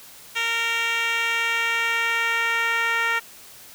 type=tone with band-pass filter sweep; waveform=10% pulse; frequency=461.3 Hz; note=A#4; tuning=18 cents flat; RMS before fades=-23 dBFS; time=0.35-3.2 s; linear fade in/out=20 ms; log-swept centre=2900 to 1800 Hz; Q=1.4; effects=white hiss -45 dBFS RMS until 3.74 s